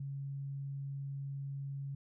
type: tone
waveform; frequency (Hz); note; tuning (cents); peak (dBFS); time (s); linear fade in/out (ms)
sine; 138.59; C#3; 0; -38; 0-1.95; 5
effects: none